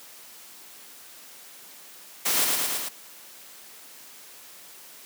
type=noise with echo; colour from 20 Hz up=white; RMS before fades=-24 dBFS; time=2.25-2.45 s; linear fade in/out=10 ms; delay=110 ms; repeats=4; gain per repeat=-2 dB; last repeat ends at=2.89 s; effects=white hiss -47 dBFS RMS until 5.05 s + high-pass 200 Hz 12 dB/octave